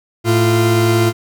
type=tone pair together; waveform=40% pulse; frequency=110 / 346.8 Hz; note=A2 / F4; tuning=0 / -12 cents; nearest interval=octave + minor sixth; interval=1988 cents; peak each=-13 dBFS; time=0.24-1.13 s; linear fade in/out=50 ms; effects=none